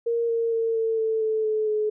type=tone with pitch steps; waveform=sine; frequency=466.2 / 460.3 / 454.5 / 448.8 / 443.1 / 437.5 / 432 / 426.5 Hz; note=A#4 / A#4 / A#4 / A4 / A4 / A4 / A4 / G#4; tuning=0 / -22 / -44 / +34 / +12 / -10 / -32 / +46 cents; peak=-21 dBFS; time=0.06-1.9 s; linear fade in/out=10 ms; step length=230 ms; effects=none